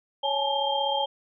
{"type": "tone cluster", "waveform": "sine", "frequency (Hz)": [555, 834, 870, 3185], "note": ["C#5", "G#5", "A5", "G7"], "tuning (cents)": [2, 7, -20, 27], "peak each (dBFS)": -29, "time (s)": [0.23, 1.06], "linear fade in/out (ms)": 10, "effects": []}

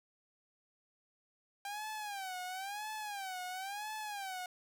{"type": "tone with vibrato", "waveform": "sawtooth", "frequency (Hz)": 793, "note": "G5", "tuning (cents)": 20, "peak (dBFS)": -36, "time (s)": [1.65, 4.46], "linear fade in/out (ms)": 2, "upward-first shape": "sine", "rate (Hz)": 0.98, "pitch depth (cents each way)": 150, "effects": []}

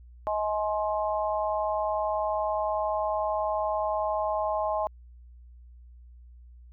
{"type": "harmonic tone", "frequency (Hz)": 211.2, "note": "G#3", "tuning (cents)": 29, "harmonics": [3, 4, 5], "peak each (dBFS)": [-28, -30, -32], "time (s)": [0.27, 4.87], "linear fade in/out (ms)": 0, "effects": ["added 60 Hz sine -47 dBFS peak until 6.72 s"]}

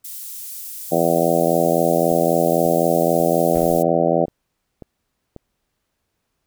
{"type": "high-pass noise", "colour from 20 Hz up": "pink", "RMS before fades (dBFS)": -33, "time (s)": [0.04, 3.83], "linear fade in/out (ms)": 10, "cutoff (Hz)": 11000, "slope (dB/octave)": 12}
{"type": "harmonic tone", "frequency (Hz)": 83.8, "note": "E2", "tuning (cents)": 29, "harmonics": [2, 3, 4, 5, 6, 7, 8, 9], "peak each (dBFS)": [-24, -25, -23, -25, -22, -20, -22, -24], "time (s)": [0.91, 4.26], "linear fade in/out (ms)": 20}
{"type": "click train", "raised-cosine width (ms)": 2, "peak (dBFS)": -22, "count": 7, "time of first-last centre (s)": [2.12, 5.363], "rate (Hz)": 1.85}
{"type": "noise with exponential decay", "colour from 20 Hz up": "brown", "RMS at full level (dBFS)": -29, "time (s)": [3.55, 4.11], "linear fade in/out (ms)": 1, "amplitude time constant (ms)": 120}
{"effects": ["pink hiss -74 dBFS RMS until 6.46 s"]}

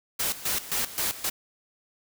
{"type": "noise with tremolo", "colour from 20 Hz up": "white", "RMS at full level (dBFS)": -27, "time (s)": [0.19, 1.3], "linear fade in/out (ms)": 10, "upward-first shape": "square", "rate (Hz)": 3.8, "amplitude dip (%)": 80, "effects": []}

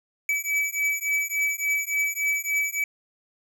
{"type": "beating tone pair", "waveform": "square", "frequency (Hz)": [2292, 2295.5], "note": ["D7", "D7"], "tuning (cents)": [-43, -40], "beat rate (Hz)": 3.5, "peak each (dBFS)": [-27, -27], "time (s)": [0.29, 2.84], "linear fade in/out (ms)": 2, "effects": []}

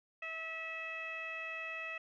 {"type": "tone with low-pass filter", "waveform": "15% pulse", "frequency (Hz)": 649, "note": "E5", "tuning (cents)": -27, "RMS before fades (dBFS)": -42, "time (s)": [0.22, 1.98], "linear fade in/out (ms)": 5, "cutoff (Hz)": 2400, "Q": 9.5, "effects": []}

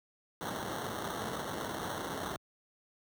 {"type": "noise with sample-and-hold", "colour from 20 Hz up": "white", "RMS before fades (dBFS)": -38, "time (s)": [0.41, 2.36], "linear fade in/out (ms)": 0, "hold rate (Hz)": 2450, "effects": ["high-pass 80 Hz 12 dB/octave"]}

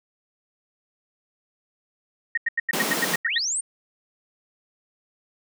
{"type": "tone bursts", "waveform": "sine", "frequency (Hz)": 1864.7, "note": "A#6", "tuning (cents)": 0, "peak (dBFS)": -19, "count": 10, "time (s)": [2.35, 3.383], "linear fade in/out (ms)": 5, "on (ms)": 25, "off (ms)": 87}
{"type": "high-pass noise", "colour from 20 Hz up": "pink", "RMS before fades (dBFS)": -26, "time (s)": [2.73, 3.16], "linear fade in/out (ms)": 5, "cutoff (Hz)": 160, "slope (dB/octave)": 96}
{"type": "linear sweep", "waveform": "sine", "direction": "up", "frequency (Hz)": [1272, 9090], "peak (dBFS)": -23, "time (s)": [3.26, 3.61], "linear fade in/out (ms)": 10}
{"effects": []}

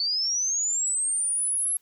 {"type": "linear sweep", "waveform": "sine", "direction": "up", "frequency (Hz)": [4435, 11220], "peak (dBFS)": -23, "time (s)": [0, 1.77], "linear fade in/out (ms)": 2, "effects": ["white hiss -66 dBFS RMS until 1.81 s"]}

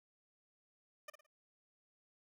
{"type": "tone with echo", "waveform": "15% pulse", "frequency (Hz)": 604, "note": "D5", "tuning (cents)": 48, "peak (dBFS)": -39, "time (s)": [1.08, 1.1], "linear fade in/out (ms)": 5, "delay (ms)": 55, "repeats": 3, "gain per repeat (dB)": -9, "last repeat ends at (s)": 1.265, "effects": []}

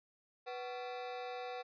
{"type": "ring-modulated tone", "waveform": "40% pulse", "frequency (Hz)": 622.3, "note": "D#5", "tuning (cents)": 0, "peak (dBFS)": -37, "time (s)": [0.46, 1.63], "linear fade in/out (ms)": 20, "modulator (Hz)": 129, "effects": ["resampled to 11025 Hz"]}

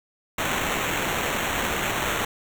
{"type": "noise with sample-and-hold", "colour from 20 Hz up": "white", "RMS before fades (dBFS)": -26, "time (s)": [0.38, 2.25], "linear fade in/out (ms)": 5, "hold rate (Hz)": 4900, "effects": []}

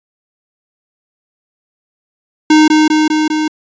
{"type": "tone with echo", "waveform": "square", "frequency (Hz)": 308.7, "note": "D#4", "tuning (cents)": -14, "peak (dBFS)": -5, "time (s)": [2.5, 2.68], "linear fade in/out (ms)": 5, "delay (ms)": 200, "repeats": 4, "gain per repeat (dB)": -2, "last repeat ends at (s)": 3.48, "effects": ["resampled to 16000 Hz"]}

